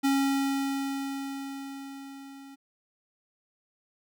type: tone with level ramp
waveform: square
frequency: 274.3 Hz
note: C#4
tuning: 18 cents flat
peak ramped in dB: -22 to -46 dBFS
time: 0.03-2.56 s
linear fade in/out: 20 ms
effects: none